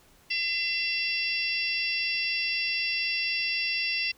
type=harmonic tone; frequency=677 Hz; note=E5; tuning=46 cents sharp; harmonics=3 / 4 / 5 / 6 / 7 / 8; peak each=-35 / -28 / -40 / -44 / -33 / -36 dBFS; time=0.3-4.12 s; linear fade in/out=10 ms; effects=pink hiss -59 dBFS RMS until 4.17 s